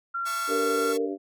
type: tone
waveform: sine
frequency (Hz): 1374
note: F6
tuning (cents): -29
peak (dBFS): -27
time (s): 0.14-0.93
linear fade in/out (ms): 10
type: chord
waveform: 5% pulse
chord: A major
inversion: second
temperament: equal with one note detuned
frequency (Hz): 670 / 880 / 1108.7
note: E5 / A5 / C#6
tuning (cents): +28 / 0 / 0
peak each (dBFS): -29 / -30 / -24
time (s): 0.25-0.98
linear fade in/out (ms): 20
type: harmonic tone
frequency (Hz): 97.2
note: G2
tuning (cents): -14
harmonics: 3 / 4 / 5 / 6 / 7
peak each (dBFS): -31 / -32 / -40 / -42 / -41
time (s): 0.47-1.18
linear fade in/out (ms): 50
type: tone with vibrato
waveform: sine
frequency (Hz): 459.2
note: A#4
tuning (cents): -26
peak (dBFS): -25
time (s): 0.48-1.09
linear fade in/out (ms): 50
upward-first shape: triangle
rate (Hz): 17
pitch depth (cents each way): 18
effects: none